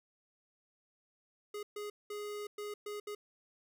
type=tone bursts at uneven times; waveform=square; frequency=415.3 Hz; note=G#4; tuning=in tune; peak=-40 dBFS; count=6; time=1.54-1.63 / 1.76-1.9 / 2.1-2.47 / 2.58-2.74 / 2.86-3 / 3.07-3.15 s; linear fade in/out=5 ms; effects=none